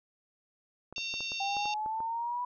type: clicks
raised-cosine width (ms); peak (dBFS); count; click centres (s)
1; -31; 9; 0.926 / 0.981 / 1.14 / 1.206 / 1.319 / 1.568 / 1.656 / 1.861 / 2.004
type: harmonic tone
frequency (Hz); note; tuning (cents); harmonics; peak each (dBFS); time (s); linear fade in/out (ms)
910; A#5; -42; 3 / 4 / 5 / 6 / 7; -36 / -40 / -43 / -45 / -48; 0.96-1.74; 2
type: exponential sweep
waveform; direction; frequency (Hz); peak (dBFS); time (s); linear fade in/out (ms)
sine; up; 784 to 987.8; -31; 1.4-2.45; 5
effects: none